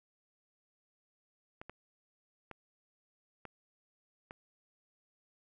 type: clicks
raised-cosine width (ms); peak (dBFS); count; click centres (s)
0.5; -30; 5; 1.615 / 1.696 / 2.513 / 3.453 / 4.309
effects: none